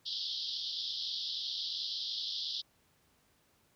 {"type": "band-pass noise", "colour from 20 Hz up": "pink", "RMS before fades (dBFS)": -38, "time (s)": [0.05, 2.62], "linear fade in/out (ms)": 20, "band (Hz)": [3200, 5200], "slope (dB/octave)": 96, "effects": ["pink hiss -70 dBFS RMS until 3.75 s", "high-pass 60 Hz 12 dB/octave"]}